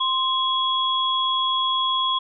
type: tone pair together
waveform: sine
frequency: 1046.5 / 3336 Hz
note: C6 / G#7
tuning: 0 / +7 cents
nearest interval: octave + minor sixth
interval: 2007 cents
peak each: -22 dBFS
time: 0-2.19 s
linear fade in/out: 10 ms
effects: none